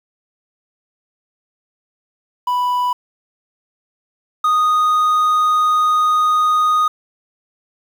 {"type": "tone pair in turn", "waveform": "triangle", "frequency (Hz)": [987.8, 1239.9], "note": ["B5", "D#6"], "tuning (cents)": [0, -6], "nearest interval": "major third", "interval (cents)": 394, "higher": "second", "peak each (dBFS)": [-13, -10], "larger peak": "second", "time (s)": [[2.47, 2.93], [4.44, 6.88]], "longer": "second", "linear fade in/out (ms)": 5, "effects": ["7-bit"]}